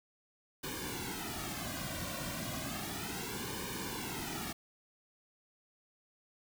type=noise with flanger; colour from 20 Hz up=pink; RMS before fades=-40 dBFS; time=0.63-4.53 s; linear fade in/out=10 ms; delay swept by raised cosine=1.5 to 2.37 ms; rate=0.33 Hz; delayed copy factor=-0.95; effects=none